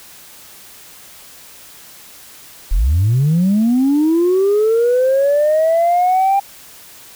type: linear sweep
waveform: sine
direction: up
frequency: 33.12 to 798 Hz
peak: -9 dBFS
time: 2.71-6.4 s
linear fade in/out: 10 ms
effects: tanh soft clip ceiling -8 dBFS + white hiss -40 dBFS RMS until 7.15 s